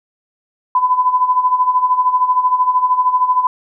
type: tone with tremolo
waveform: sine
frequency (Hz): 1005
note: B5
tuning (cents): +30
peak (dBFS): -8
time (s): 0.75-3.47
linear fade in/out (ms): 2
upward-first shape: sine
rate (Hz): 13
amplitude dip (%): 70
effects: none